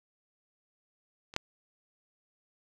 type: clicks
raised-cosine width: 0.2 ms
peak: -29 / -10 dBFS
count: 2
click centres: 1.339 / 1.364 s
effects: none